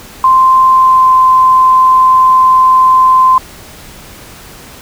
sine tone with pitch glide, 1043 to 1035.2 Hz, C6 to C6, -6 to -19 cents, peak -3 dBFS, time 0.24-3.38 s, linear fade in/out 2 ms, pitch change -13 cents, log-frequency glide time 0.73-1.12 s, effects pink hiss -33 dBFS RMS until 4.81 s

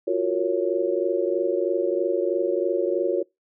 sine chord, Gb major seventh, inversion third, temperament just, 346.9 / 370 / 462.5 / 555 Hz, F4 / Gb4 / Bb4 / Db5, -12 / 0 / -14 / +2 cents, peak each -26 / -25 / -27 / -26 dBFS, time 0.07-3.23 s, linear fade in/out 10 ms, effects noise-tail reverb RT60 0.2 s tail -25 dB re dry

